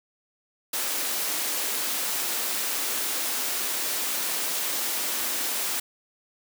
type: high-pass noise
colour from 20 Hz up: white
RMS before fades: -28 dBFS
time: 0.73-5.8 s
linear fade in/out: 5 ms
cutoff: 230 Hz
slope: 24 dB/octave
effects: none